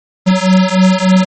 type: beating tone pair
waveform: square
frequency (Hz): 185 / 188.4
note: F#3 / F#3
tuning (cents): 0 / +32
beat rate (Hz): 3.4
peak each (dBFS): -11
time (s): 0.26-1.25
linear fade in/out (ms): 20
effects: MP3 32 kbps